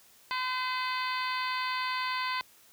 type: harmonic tone with a mistuned harmonic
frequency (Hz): 510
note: C5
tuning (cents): -44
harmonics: 2 / 3 / 4 / 5 / 6 / 7 / 8 / 9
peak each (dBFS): -32 / -38 / -37 / -40 / -44 / -43 / -43 / -42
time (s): 0.31-2.41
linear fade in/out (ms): 0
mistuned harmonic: 8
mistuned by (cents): +28
effects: white hiss -59 dBFS RMS until 2.72 s + high-pass 60 Hz 12 dB/octave